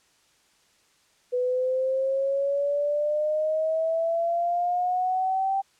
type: exponential sweep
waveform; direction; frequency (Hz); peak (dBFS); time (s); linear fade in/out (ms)
sine; up; 493.9 to 784; -22; 1.32-5.62; 20
effects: white hiss -63 dBFS RMS until 5.79 s + low-pass 8000 Hz 12 dB/octave